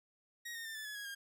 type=tone with pitch steps; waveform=sawtooth; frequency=1887 / 1838.6 / 1791.4 / 1745.4 / 1700.7 / 1657 / 1614.5 Hz; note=A#6 / A#6 / A6 / A6 / G#6 / G#6 / G#6; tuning=+21 / -24 / +31 / -14 / +41 / -4 / -49 cents; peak=-39 dBFS; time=0.45-1.15 s; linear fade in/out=10 ms; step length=100 ms; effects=none